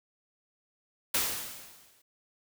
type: noise with exponential decay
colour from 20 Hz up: white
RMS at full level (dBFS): -26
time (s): 1.14-2.02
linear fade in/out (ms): 5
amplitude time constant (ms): 190
effects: none